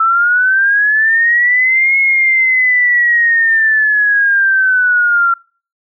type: linear two-way sweep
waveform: sine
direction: up then down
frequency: 1312 to 2176 to 1367 Hz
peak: -8 dBFS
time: 0-5.34 s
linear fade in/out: 5 ms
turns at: 1.98 s
effects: noise-tail reverb RT60 0.4 s tail -26 dB re dry